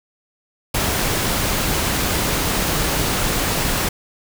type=noise; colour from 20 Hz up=pink; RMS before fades=-20 dBFS; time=0.74-3.89 s; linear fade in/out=5 ms; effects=none